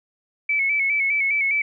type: tone with vibrato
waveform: sine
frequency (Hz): 2249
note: C#7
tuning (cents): +24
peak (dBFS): -18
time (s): 0.49-1.62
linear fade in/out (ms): 5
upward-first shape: square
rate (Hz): 4.9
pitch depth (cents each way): 47
effects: none